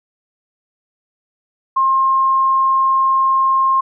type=tone; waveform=sine; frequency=1065 Hz; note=C6; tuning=30 cents sharp; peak=-11 dBFS; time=1.76-3.81 s; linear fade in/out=10 ms; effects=none